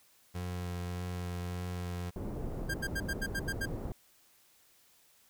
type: tone with vibrato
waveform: 30% pulse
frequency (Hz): 89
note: F2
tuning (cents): +33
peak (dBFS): -33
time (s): 0.34-2.11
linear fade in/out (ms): 20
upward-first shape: sine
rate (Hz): 1.7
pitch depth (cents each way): 13
type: low-pass noise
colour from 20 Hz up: pink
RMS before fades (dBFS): -38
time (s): 2.16-3.92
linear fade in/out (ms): 2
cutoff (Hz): 520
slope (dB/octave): 12
type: tone bursts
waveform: 45% pulse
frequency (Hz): 1598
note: G6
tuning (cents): +33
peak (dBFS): -33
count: 8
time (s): 2.69-3.659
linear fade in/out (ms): 10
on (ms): 52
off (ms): 79
effects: white hiss -65 dBFS RMS until 5.29 s